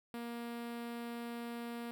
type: tone with notch filter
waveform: sawtooth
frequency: 235.8 Hz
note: A#3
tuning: 20 cents sharp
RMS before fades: -43 dBFS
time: 0.14-1.91 s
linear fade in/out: 0 ms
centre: 6400 Hz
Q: 1.3
effects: none